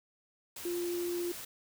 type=tone in noise; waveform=sine; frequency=349.2 Hz; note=F4; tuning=in tune; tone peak=-32 dBFS; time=0.65-1.32 s; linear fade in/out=5 ms; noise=white; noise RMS=-44 dBFS; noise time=0.56-1.45 s; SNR=+9 dB; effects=none